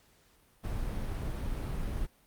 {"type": "noise", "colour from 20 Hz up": "brown", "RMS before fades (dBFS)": -34, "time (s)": [0.63, 2.07], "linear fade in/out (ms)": 20, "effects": ["pink hiss -65 dBFS RMS until 2.26 s", "Opus 48 kbps"]}